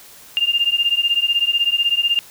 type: beating tone pair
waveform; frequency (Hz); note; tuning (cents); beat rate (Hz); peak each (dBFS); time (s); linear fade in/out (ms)
sine; 2797 / 2813; F7 / F7; +2 / +12; 16; -18; 0.37-2.19; 0
effects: white hiss -43 dBFS RMS until 2.3 s